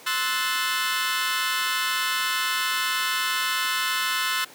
20% pulse chord, F# half-diminished seventh, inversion second, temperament equal with one note detuned, 1046.5 / 1307.9 / 1480 / 1760 Hz, C6 / E6 / F#6 / A6, 0 / -14 / 0 / 0 cents, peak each -24 dBFS, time 0.06-4.45 s, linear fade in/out 10 ms, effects pink hiss -46 dBFS RMS until 4.54 s + high-pass 300 Hz 12 dB/octave

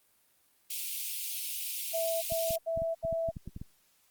white high-pass noise, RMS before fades -36 dBFS, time 0.7-2.56 s, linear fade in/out 5 ms, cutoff 2400 Hz, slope 48 dB/octave
sine tone bursts, 659.3 Hz, E5, in tune, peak -29 dBFS, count 4, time 1.93-3.315 s, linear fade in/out 20 ms, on 290 ms, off 75 ms
clicks, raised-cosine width 5 ms, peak -28 dBFS, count 11, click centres 2.322 / 2.507 / 2.775 / 2.82 / 3.05 / 3.127 / 3.288 / 3.368 / 3.476 / 3.564 / 3.615 s
effects white hiss -68 dBFS RMS until 4.1 s + Opus 32 kbps

